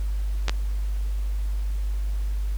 clicks, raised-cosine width 0.2 ms, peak -8 dBFS, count 2, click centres 0.483 / 0.495 s, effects added 50 Hz sine -23 dBFS peak until 2.57 s + pink hiss -49 dBFS RMS until 2.57 s

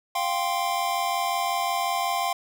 square chord, F suspended second, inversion none, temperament equal, 698.5 / 784 / 1046.5 Hz, F5 / G5 / C6, 0 / 0 / 0 cents, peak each -29 dBFS, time 0.15-2.33 s, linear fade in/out 5 ms, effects none

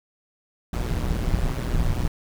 brown noise with amplitude modulation, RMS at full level -20 dBFS, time 0.73-2.08 s, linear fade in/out 5 ms, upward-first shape sine, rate 122 Hz, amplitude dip 80%, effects none

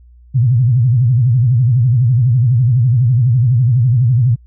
sine tone with vibrato, 122.4 Hz, B2, 15 cents flat, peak -8 dBFS, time 0.34-4.36 s, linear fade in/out 20 ms, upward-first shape sine, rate 12 Hz, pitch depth 170 cents each way, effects added 60 Hz sine -40 dBFS peak until 4.46 s

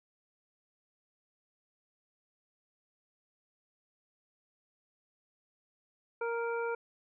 harmonic tone, 466.2 Hz, A#4, in tune, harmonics 1 / 2 / 3 / 5, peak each -33 / -39 / -39 / -47 dBFS, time 6.21-6.75 s, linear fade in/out 5 ms, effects none

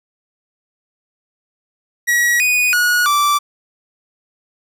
45% pulse tone with pitch steps, 1916 / 2476 / 1454 / 1167 Hz, A#6 / D#7 / F#6 / D6, +47 / -9 / -31 / -11 cents, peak -12 dBFS, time 2.07-3.39 s, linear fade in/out 20 ms, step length 330 ms, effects none

